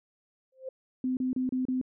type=tone with exponential growth; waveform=sine; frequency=523.3 Hz; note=C5; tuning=in tune; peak=-31 dBFS; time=0.52-0.69 s; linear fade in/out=5 ms; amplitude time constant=36 ms
type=tone bursts; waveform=sine; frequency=256.3 Hz; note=C4; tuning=36 cents flat; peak=-26 dBFS; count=5; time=1.04-1.814 s; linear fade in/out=2 ms; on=130 ms; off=31 ms
effects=none